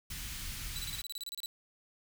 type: band-stop noise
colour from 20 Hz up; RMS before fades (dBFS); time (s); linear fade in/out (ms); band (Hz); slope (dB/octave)
pink; -41; 0.1-1.02; 5; 130 to 2100; 12
type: tone bursts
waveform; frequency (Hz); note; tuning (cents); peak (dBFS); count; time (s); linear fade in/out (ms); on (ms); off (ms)
sawtooth; 3951; B7; 0; -35; 13; 0.76-1.459; 0; 27; 29
effects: none